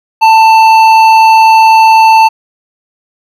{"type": "tone with hard clipping", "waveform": "sine", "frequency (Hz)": 888, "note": "A5", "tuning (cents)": 16, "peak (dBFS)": -3, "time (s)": [0.21, 2.29], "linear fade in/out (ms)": 20, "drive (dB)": 9, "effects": []}